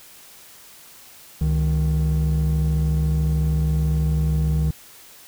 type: tone pair together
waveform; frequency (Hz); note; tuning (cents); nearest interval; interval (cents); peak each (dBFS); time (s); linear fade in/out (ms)
triangle; 69.3 / 155.57; C#2 / D#3; 0 / 0; octave + major second; 1400; -17 / -17; 1.41-4.71; 5
effects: tanh soft clip ceiling -12 dBFS + white hiss -46 dBFS RMS until 5.27 s